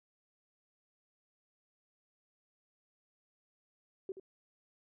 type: tone with echo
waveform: sine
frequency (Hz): 382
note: G4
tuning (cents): -45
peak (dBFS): -36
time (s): 4.09-4.12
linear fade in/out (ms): 2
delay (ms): 78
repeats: 1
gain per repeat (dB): -10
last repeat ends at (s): 4.198
effects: none